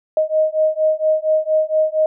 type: beating tone pair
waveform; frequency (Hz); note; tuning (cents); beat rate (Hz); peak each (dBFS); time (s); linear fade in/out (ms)
sine; 622.3 / 626.6; D#5 / D#5; 0 / +12; 4.3; -17; 0.17-2.06; 2
effects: none